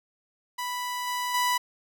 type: tone with level steps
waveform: sawtooth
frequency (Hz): 987.8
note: B5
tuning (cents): 0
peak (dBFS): -26 / -24 / -19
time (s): 0.58-1.58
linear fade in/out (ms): 10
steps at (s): 1.07 / 1.34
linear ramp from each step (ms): 5
effects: none